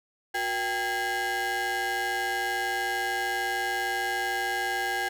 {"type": "ring-modulated tone", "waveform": "35% pulse", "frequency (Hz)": 422.2, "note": "G#4", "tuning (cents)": 29, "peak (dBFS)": -22, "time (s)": [0.34, 5.09], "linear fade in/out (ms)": 10, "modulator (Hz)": 1210, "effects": []}